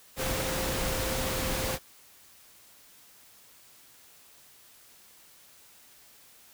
sine tone in noise, 523.3 Hz, C5, in tune, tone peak -36 dBFS, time 0.16-1.79 s, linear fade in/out 50 ms, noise pink, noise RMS -31 dBFS, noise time 0.16-1.79 s, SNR -8 dB, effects white hiss -56 dBFS RMS until 6.53 s

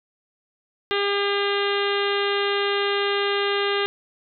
harmonic tone, 402.7 Hz, G4, 47 cents sharp, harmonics 1 / 2 / 3 / 4 / 5 / 6 / 7 / 8 / 9 / 10, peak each -23 / -32 / -29 / -30 / -31 / -36 / -31 / -33 / -33 / -38 dBFS, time 0.91-3.86 s, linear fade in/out 0 ms, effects none

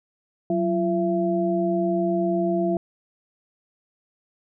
sine tone cluster, 184.9 / 342.7 / 673 Hz, F#3 / F4 / E5, -1 / -33 / +36 cents, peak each -25 / -23 / -25 dBFS, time 0.5-2.77 s, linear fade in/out 2 ms, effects none

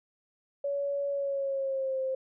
sine tone with pitch glide, 564 to 526.2 Hz, C#5 to C5, +30 to +10 cents, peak -28 dBFS, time 0.64-2.15 s, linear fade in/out 5 ms, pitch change -120 cents, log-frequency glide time 1.1-2 s, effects none

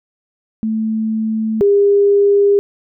sine tone pair in turn, 220 / 403.5 Hz, A3 / G#4, 0 / -50 cents, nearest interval major seventh, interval 1050 cents, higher second, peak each -15 / -8 dBFS, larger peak second, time 0.63-1.61 / 1.61-2.59 s, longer neither, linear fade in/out 0 ms, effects none

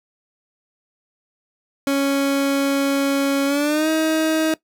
30% pulse tone with pitch glide, 277.2 to 316.6 Hz, C#4 to D#4, 0 to +30 cents, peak -14 dBFS, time 1.87-4.54 s, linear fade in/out 2 ms, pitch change +230 cents, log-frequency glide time 3.46-3.89 s, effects noise-tail reverb RT60 0.1 s tail -19 dB re dry

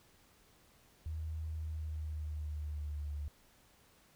sine tone with pitch glide, 79 to 73.29 Hz, D#2 to D2, +27 to -3 cents, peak -37 dBFS, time 1.06-3.28 s, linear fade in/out 0 ms, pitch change -130 cents, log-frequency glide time 1.54-3.15 s, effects pink hiss -66 dBFS RMS until 4.15 s

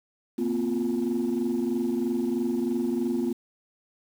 sine chord, Bb suspended second, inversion none, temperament equal with one note detuned, 233.1 / 256.2 / 349.2 Hz, Bb3 / C4 / F4, 0 / -36 / 0 cents, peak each -27 dBFS, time 0.38-3.33 s, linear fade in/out 10 ms, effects tanh soft clip ceiling -19 dBFS + 8-bit

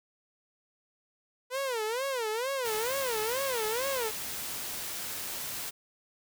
sawtooth tone with vibrato, 486.3 Hz, B4, 27 cents flat, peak -26 dBFS, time 1.5-4.12 s, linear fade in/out 50 ms, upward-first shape sine, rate 2.2 Hz, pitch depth 220 cents each way
white noise, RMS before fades -37 dBFS, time 2.64-5.71 s, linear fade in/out 20 ms
effects none

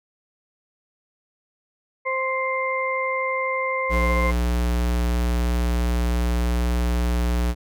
harmonic tone, 524 Hz, C5, 2 cents sharp, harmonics 1 / 2 / 4, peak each -26 / -26 / -26 dBFS, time 2.05-4.32 s, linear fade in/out 20 ms
square tone, 59.8 Hz, A#1, 45 cents sharp, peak -20 dBFS, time 3.89-7.55 s, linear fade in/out 50 ms
effects none

